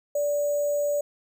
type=tone with sample-and-hold; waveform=sine; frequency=582 Hz; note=D5; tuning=16 cents flat; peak=-22 dBFS; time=0.15-1.01 s; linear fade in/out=5 ms; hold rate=7350 Hz; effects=none